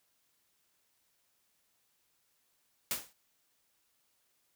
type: noise with exponential decay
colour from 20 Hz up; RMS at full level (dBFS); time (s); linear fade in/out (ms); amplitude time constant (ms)
white; -30; 2.91-3.13; 1; 47
effects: white hiss -75 dBFS RMS until 4.55 s